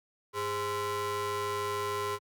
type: ring-modulated tone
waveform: 35% pulse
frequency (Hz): 311.1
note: D#4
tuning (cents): 0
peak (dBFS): -26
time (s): 0.33-2.19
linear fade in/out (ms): 50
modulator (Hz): 721
effects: high-pass 100 Hz 12 dB/octave